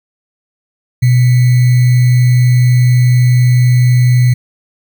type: tone with sample-and-hold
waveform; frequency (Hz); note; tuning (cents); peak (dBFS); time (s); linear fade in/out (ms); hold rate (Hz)
sine; 124.1; B2; +9; -5; 1.02-4.34; 10; 2100
effects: none